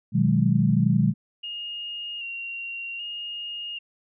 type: chord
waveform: sine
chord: G# minor seventh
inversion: first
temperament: equal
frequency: 123.47 / 155.56 / 185 / 207.7 Hz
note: B2 / D#3 / F#3 / G#3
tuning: 0 / 0 / 0 / 0 cents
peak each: -23 dBFS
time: 0.12-1.14 s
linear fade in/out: 50 ms
type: tone with vibrato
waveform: sine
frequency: 2802 Hz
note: F7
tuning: 5 cents sharp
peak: -31 dBFS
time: 1.43-3.79 s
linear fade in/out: 10 ms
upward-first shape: square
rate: 0.64 Hz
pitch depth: 28 cents each way
effects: none